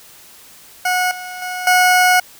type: tone with level steps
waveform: 20% pulse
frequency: 730 Hz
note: F#5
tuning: 24 cents flat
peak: -10 / -23 / -18 / -5 dBFS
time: 0.85-2.2 s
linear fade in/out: 5 ms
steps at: 1.11 / 1.42 / 1.67 s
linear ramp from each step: 2 ms
effects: white hiss -43 dBFS RMS until 2.39 s